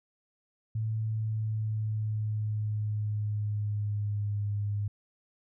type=tone with pitch glide; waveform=sine; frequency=110.1 to 102.73 Hz; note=A2 to G#2; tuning=+2 to -18 cents; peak=-28 dBFS; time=0.75-4.88 s; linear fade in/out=5 ms; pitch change=-120 cents; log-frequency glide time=0.98-4.45 s; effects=none